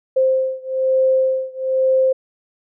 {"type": "beating tone pair", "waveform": "sine", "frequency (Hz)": [523.3, 524.4], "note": ["C5", "C5"], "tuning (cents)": [0, 4], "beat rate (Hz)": 1.1, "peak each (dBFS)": [-17, -18], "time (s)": [0.16, 2.13], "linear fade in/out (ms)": 10, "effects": []}